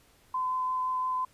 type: tone with vibrato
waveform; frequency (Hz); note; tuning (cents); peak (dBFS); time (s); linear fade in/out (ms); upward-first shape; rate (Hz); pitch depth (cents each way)
sine; 1021; C6; -43; -27; 0.34-1.25; 5; triangle; 5.8; 10
effects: pink hiss -62 dBFS RMS until 1.33 s + resampled to 32000 Hz